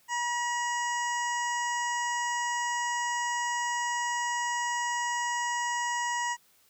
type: harmonic tone with a mistuned harmonic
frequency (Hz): 960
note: B5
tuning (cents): -49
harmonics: 1 / 2 / 3 / 5 / 6 / 7 / 8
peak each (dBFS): -30 / -33 / -41 / -49 / -44 / -40 / -42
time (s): 0.08-6.37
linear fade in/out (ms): 50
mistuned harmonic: 5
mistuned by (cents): +75
effects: white hiss -64 dBFS RMS until 6.69 s